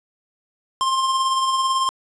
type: tone with tremolo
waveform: square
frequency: 1057 Hz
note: C6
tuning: 17 cents sharp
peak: -17 dBFS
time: 0.81-1.89 s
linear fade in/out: 0 ms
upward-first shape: sine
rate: 18 Hz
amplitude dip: 35%
effects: resampled to 22050 Hz + 8-bit